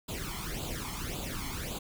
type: noise with flanger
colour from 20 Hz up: pink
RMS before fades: -37 dBFS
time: 0.08-1.79 s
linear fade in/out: 10 ms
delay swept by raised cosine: 0.26 to 0.95 ms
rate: 1.8 Hz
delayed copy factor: +0.75
effects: none